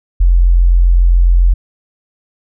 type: tone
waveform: sine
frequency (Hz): 43.65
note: F1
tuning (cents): 0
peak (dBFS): -5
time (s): 0.2-1.54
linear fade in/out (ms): 10
effects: none